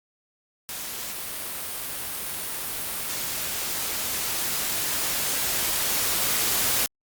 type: noise with level ramp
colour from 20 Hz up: white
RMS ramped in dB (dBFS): -34 to -23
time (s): 0.69-6.86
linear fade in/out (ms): 0
effects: Opus 48 kbps